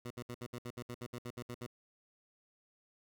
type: tone bursts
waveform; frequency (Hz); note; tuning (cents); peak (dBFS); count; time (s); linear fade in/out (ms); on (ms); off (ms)
15% pulse; 121.3; B2; -31; -35; 14; 0.05-1.665; 5; 55; 65
effects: none